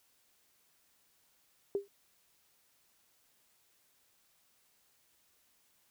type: tone with exponential decay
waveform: sine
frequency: 399.9 Hz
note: G4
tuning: 35 cents sharp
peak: -26 dBFS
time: 1.75-1.88 s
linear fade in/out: 1 ms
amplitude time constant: 28 ms
effects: white hiss -71 dBFS RMS until 5.9 s